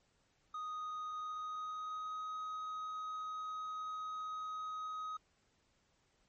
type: tone with pitch glide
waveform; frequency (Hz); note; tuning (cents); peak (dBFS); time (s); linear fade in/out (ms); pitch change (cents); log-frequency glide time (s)
triangle; 1244.5 to 1260.4; D#6 to D#6; 0 to +22; -38; 0.54-5.17; 5; +22; 1.17-2.25
effects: pink hiss -75 dBFS RMS until 6.28 s + MP3 32 kbps